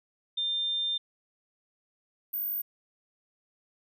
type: tone pair in turn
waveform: sine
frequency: 3600 / 14450 Hz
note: A7 / A9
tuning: +39 / +45 cents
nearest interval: 2 octaves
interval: 2406 cents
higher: second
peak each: -27 / -29 dBFS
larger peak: first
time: 0.37-0.98 / 2.33-2.62 s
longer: first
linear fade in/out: 10 ms
effects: none